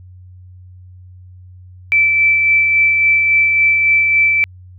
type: tone with tremolo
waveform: sine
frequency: 2324 Hz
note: D7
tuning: 19 cents flat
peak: -8 dBFS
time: 1.92-4.44 s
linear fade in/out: 0 ms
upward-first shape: sine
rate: 3.6 Hz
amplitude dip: 30%
effects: added 91 Hz sine -36 dBFS peak until 4.78 s